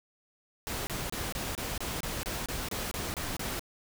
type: noise bursts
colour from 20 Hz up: pink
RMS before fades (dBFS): -35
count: 13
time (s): 0.67-3.594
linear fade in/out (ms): 0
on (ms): 200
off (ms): 27
effects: none